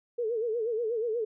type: tone with vibrato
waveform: sine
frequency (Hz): 456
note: A#4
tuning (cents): -38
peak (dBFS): -27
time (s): 0.18-1.25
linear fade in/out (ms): 10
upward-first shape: sine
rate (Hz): 8.3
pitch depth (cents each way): 110
effects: none